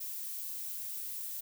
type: noise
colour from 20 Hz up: violet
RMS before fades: -40 dBFS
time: 0-1.41 s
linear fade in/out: 10 ms
effects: none